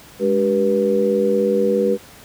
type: harmonic tone with a mistuned harmonic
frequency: 96.9 Hz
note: G2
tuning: 20 cents flat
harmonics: 2 / 3 / 4 / 5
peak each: -21 / -28 / -20 / -17 dBFS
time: 0.19-1.98 s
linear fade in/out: 50 ms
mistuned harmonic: 2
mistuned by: +110 cents
effects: pink hiss -43 dBFS RMS until 2.24 s + high-pass 60 Hz 12 dB/octave